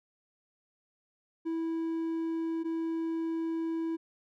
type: tone pair in turn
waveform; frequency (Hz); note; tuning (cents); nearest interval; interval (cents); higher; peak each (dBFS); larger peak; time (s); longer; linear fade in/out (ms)
triangle; 327.6 / 327.6; E4 / E4; -11 / -11; unison; 0; neither; -28; neither; 1.45-2.64 / 2.64-3.97; second; 20
effects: none